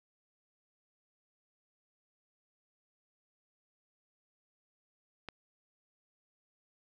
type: click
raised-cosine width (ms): 0.3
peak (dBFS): -25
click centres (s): 5.287
effects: none